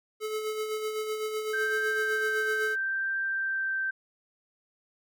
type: tone with tremolo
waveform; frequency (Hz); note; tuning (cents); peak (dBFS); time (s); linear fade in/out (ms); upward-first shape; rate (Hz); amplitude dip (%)
square; 431.6; A4; -33; -29; 0.2-2.76; 50; sine; 7.9; 45
type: tone with vibrato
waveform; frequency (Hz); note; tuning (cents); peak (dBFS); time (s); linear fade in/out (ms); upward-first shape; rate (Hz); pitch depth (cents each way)
sine; 1566; G6; -2; -27; 1.53-3.91; 10; triangle; 0.75; 9
effects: none